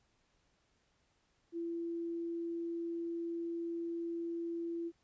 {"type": "tone", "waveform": "sine", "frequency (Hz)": 337.2, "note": "E4", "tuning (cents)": 39, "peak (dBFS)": -36, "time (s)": [1.52, 4.92], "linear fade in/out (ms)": 50, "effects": ["pink hiss -75 dBFS RMS until 5.03 s", "resampled to 16000 Hz"]}